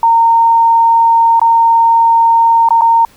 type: tone with dropouts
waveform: sine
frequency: 919 Hz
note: A#5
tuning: 25 cents flat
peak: -5 dBFS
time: 0.03-3.05 s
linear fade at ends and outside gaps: 2 ms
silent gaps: 1.396-1.415 / 2.688-2.706 / 2.811-2.818 s
effects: pink hiss -45 dBFS RMS until 3.16 s